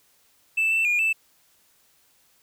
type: tone with pitch steps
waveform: triangle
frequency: 2643 / 2665 / 2428 / 2643 Hz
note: E7 / E7 / D#7 / E7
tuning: +4 / +18 / -43 / +4 cents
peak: -17 dBFS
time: 0.57-1.13 s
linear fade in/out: 10 ms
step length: 140 ms
effects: tanh soft clip ceiling -14 dBFS + white hiss -62 dBFS RMS until 2.42 s